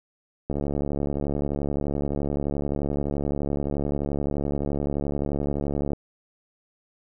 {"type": "click train", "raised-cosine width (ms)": 2, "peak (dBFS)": -14, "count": 390, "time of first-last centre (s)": [0.5, 5.933], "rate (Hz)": 71.6, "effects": []}